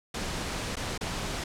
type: noise with dropouts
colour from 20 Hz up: pink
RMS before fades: -33 dBFS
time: 0.14-1.44 s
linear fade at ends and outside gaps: 5 ms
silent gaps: 0.757-0.767 / 0.978-1.009 s
effects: low-pass 8000 Hz 12 dB/octave